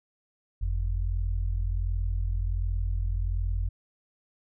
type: tone pair together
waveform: sine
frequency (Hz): 46.56 / 87.9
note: F#1 / F2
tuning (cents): +12 / +12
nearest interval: major seventh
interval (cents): 1100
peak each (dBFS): -26 / -31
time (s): 0.61-3.69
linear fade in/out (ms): 10
effects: none